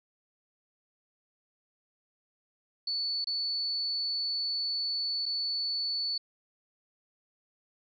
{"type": "tone with dropouts", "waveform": "sine", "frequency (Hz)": 4460, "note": "C#8", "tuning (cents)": 10, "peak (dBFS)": -29, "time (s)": [2.87, 6.18], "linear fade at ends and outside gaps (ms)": 5, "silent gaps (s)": [[3.245, 3.27], [5.257, 5.261]], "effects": []}